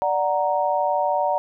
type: chord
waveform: sine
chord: D augmented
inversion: none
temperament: equal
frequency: 587.3 / 740 / 932.3 Hz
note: D5 / F#5 / A#5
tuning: 0 / 0 / 0 cents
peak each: -23 dBFS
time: 0.02-1.38 s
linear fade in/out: 0 ms
effects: none